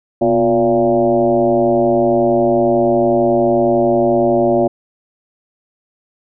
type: tone with frequency modulation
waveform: sine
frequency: 466.2 Hz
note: A#4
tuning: in tune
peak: -10 dBFS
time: 0.21-4.68 s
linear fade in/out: 10 ms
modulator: 111 Hz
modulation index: 2.2
effects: none